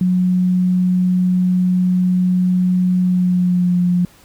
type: tone with pitch glide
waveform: sine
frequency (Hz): 182 to 177.64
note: F#3 to F3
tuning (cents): -28 to +30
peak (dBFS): -12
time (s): 0.01-4.05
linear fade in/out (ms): 2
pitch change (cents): -42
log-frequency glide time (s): 3.02-3.79
effects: pink hiss -48 dBFS RMS until 4.24 s